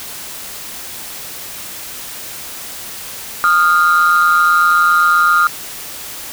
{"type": "tone pair together", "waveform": "sine", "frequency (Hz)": [1232.3, 1400], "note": ["D#6", "F6"], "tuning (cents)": [-17, 4], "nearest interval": "major second", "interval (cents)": 221, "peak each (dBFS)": -10, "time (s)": [3.44, 5.47], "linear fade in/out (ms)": 0, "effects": ["tanh soft clip ceiling -4 dBFS", "white hiss -29 dBFS RMS until 6.32 s"]}